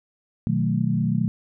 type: chord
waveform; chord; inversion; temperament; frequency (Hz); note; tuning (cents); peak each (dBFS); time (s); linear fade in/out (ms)
sine; B dominant seventh; none; equal; 123.47 / 155.56 / 185 / 220; B2 / D#3 / F#3 / A3; 0 / 0 / 0 / 0; -25; 0.47-1.28; 0
effects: none